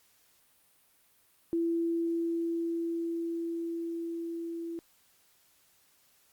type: tone with level ramp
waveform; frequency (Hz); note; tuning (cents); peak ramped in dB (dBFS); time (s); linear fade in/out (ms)
sine; 335; E4; +28; -26 to -35; 1.53-4.79; 0
effects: white hiss -66 dBFS RMS until 6.32 s + Opus 48 kbps